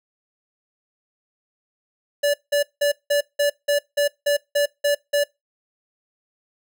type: tone bursts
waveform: square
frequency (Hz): 578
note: D5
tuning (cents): -28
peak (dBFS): -17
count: 11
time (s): 2.23-5.24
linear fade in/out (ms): 10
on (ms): 110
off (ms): 180
effects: noise-tail reverb RT60 0.2 s tail -22 dB re dry